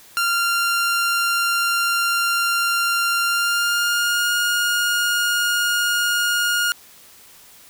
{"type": "tone with pitch glide", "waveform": "sawtooth", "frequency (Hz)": [1388, 1427], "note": ["F6", "F6"], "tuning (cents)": [-11, 37], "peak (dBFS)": -14, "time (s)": [0.17, 6.72], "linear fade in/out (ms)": 0, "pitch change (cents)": 48, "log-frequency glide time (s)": [3.23, 4.31], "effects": ["white hiss -47 dBFS RMS until 7.69 s"]}